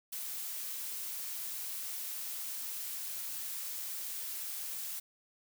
blue noise, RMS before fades -40 dBFS, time 0.12-5 s, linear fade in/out 10 ms, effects none

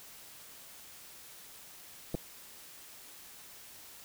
clicks, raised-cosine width 2 ms, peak -21 dBFS, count 2, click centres 2.144 / 2.15 s, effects white hiss -52 dBFS RMS until 4.04 s

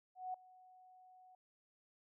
sine tone with ADSR envelope, 740 Hz, F#5, in tune, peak -38 dBFS, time 0.15-1.35 s, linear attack 190 ms, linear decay 4 ms, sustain -22 dB, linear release 3 ms, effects none

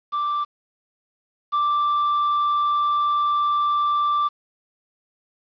triangle tone pair in turn, 1174.7 / 1174.7 Hz, D6 / D6, 0 / 0 cents, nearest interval unison, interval 0 cents, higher neither, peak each -19 / -16 dBFS, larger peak second, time 0.12-0.45 / 1.52-4.29 s, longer second, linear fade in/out 20 ms, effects resampled to 11025 Hz + 8-bit

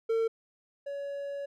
triangle tone pair in turn, 452.5 / 563.4 Hz, A4 / C#5, +48 / +28 cents, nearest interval major third, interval 380 cents, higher second, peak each -23 / -32 dBFS, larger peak first, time 0.09-0.28 / 0.86-1.46 s, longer second, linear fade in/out 10 ms, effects none

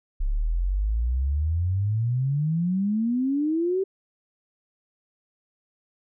sine exponential sweep, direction up, 33.26 to 392 Hz, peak -21 dBFS, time 0.2-3.84 s, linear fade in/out 10 ms, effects none

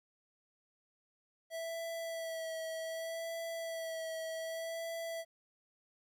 square tone with vibrato, 655 Hz, E5, 11 cents flat, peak -39 dBFS, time 1.5-5.25 s, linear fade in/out 50 ms, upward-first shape sine, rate 0.65 Hz, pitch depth 23 cents each way, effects 13-bit

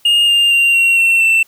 triangle tone with pitch steps, 2838 / 2805 / 2773 / 2741 / 2710 / 2679 Hz, F7 / F7 / F7 / F7 / E7 / E7, +27 / +7 / -13 / -33 / +47 / +27 cents, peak -7 dBFS, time 0.05-1.43 s, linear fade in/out 5 ms, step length 230 ms, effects white hiss -52 dBFS RMS until 1.47 s

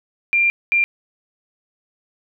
sine tone bursts at uneven times, 2383 Hz, D7, 25 cents sharp, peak -13 dBFS, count 2, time 0.33-0.5 / 0.72-0.84 s, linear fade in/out 0 ms, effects none

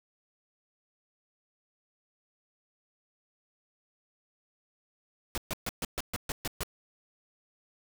pink noise bursts, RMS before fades -33 dBFS, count 9, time 5.35-6.633 s, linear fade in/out 0 ms, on 27 ms, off 130 ms, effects none

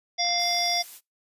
harmonic tone, 698.5 Hz, F5, in tune, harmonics 1 / 3 / 5 / 7 / 8, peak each -28 / -31 / -31 / -29 / -27 dBFS, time 0.18-0.83 s, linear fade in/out 20 ms
click train, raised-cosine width 0.3 ms, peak -30 dBFS, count 29, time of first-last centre 0.25-0.772 s, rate 53.6 Hz
blue noise, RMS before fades -42 dBFS, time 0.37-1.01 s, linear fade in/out 50 ms
effects noise-tail reverb RT60 0.2 s tail -25 dB re dry + resampled to 32000 Hz

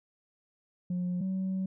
sine tone pair in turn, 179.1 / 189.09 Hz, F3 / F#3, +44 / +38 cents, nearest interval minor second, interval 94 cents, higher second, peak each -27 dBFS, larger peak neither, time 0.9-1.21 / 1.21-1.66 s, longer second, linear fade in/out 5 ms, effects tanh soft clip ceiling -27 dBFS

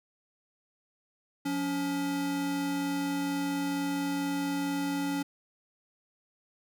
square tone pair together, 177.59 / 281.9 Hz, F3 / C#4, +29 / +29 cents, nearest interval minor sixth, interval 800 cents, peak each -39 / -30 dBFS, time 1.45-5.23 s, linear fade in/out 10 ms, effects none

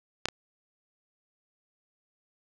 clicks, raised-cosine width 0.2 ms, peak -8 / -17 dBFS, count 2, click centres 0.256 / 0.286 s, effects none

